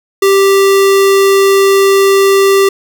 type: tone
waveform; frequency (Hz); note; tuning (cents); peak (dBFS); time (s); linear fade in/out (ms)
square; 392; G4; 0; -6; 0.22-2.69; 5
effects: none